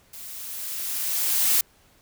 blue noise with level ramp, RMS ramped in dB -40 to -19 dBFS, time 0.13-1.61 s, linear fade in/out 5 ms, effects pink hiss -59 dBFS RMS until 2.01 s

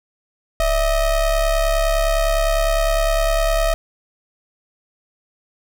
square ring-modulated tone, 311.1 Hz, D#4, in tune, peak -13 dBFS, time 0.6-3.74 s, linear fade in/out 0 ms, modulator 346 Hz, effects none

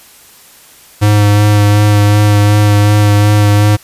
square tone with vibrato, 103.83 Hz, G#2, in tune, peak -6 dBFS, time 1.01-3.77 s, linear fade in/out 20 ms, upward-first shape sine, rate 2.7 Hz, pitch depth 16 cents each way, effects white hiss -40 dBFS RMS until 3.83 s + resampled to 32000 Hz

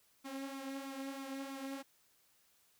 sawtooth tone with flanger, 271.5 Hz, C#4, 36 cents flat, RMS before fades -44 dBFS, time 0.24-1.83 s, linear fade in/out 20 ms, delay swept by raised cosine 0.82 to 4.22 ms, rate 3.1 Hz, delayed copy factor +0.55, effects white hiss -71 dBFS RMS until 2.79 s

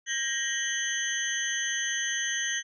sine tone cluster, 1609 / 1885 / 3029 / 3320 / 6220 Hz, G6 / A#6 / F#7 / G#7 / G8, +45 / +19 / +40 / -1 / -14 cents, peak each -37 / -30 / -36 / -38 / -32 dBFS, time 0.06-2.63 s, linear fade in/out 50 ms, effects tanh soft clip ceiling -16 dBFS

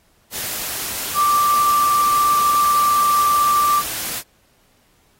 sine tone in noise, 1174.7 Hz, D6, in tune, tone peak -13 dBFS, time 1.14-3.83 s, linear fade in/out 50 ms, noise white, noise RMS -26 dBFS, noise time 0.31-4.23 s, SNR +10 dB, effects pink hiss -59 dBFS RMS until 5.19 s + AAC 48 kbps

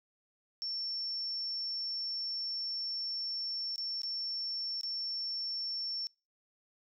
sine tone with dropouts, 5430 Hz, F8, 50 cents flat, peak -34 dBFS, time 0.62-6.07 s, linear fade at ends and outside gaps 0 ms, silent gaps 3.759-3.78 / 4.018-4.033 / 4.811-4.833 s, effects noise-tail reverb RT60 0.3 s tail -26 dB re dry

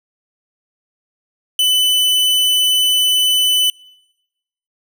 45% pulse tone, 3003 Hz, F#7, 25 cents sharp, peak -11 dBFS, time 1.59-3.7 s, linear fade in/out 2 ms, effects noise-tail reverb RT60 1.0 s tail -26 dB re dry

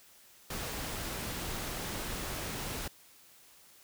pink noise, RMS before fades -38 dBFS, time 0.5-2.88 s, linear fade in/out 5 ms, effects white hiss -59 dBFS RMS until 3.83 s

